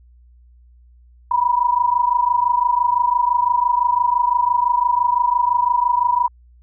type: tone pair together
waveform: sine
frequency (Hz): 961.9 / 987.8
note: B5 / B5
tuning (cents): -46 / 0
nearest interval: unison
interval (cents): 46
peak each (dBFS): -17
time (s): 1.31-6.28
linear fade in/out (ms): 5
effects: added 60 Hz sine -46 dBFS peak until 6.62 s